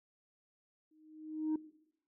sine tone with exponential growth, 311.1 Hz, D#4, in tune, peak -27 dBFS, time 0.91-1.56 s, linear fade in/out 5 ms, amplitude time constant 140 ms, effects noise-tail reverb RT60 0.8 s tail -19 dB re dry + tanh soft clip ceiling -29 dBFS

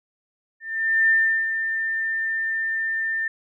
sine tone with ADSR envelope, 1796 Hz, A6, 35 cents sharp, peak -14 dBFS, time 0.6-3.28 s, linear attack 490 ms, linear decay 380 ms, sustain -8 dB, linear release 4 ms, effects none

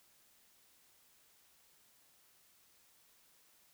silence, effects white hiss -68 dBFS RMS until 3.73 s

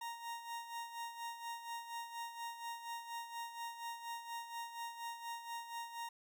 40% pulse tone with tremolo, 932.3 Hz, A#5, in tune, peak -40 dBFS, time 0.01-6.09 s, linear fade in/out 5 ms, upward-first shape sine, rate 4.2 Hz, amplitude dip 65%, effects none

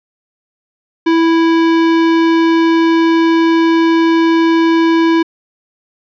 sine tone with hard clipping, 329.6 Hz, E4, in tune, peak -10 dBFS, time 1.06-5.23 s, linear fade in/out 10 ms, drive 17 dB, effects resampled to 16000 Hz

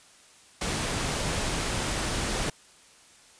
pink noise, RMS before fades -29 dBFS, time 0.61-2.5 s, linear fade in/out 5 ms, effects white hiss -55 dBFS RMS until 3.39 s + resampled to 22050 Hz

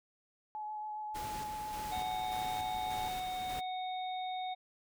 sine tone with vibrato, 851 Hz, G#5, 42 cents sharp, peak -38 dBFS, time 0.55-3.08 s, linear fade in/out 0 ms, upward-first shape sine, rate 7.3 Hz, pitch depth 13 cents each way
pink noise with tremolo, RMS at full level -45 dBFS, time 1.14-3.61 s, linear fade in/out 20 ms, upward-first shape square, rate 1.7 Hz, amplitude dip 35%
harmonic tone, 740 Hz, F#5, in tune, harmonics 1 / 3 / 5, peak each -36 / -50 / -46 dBFS, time 1.91-4.55 s, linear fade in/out 20 ms
effects none

